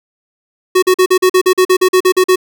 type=tone bursts; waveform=square; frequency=370 Hz; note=F#4; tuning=in tune; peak=-7 dBFS; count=14; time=0.75-2.359 s; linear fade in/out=10 ms; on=75 ms; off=43 ms; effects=none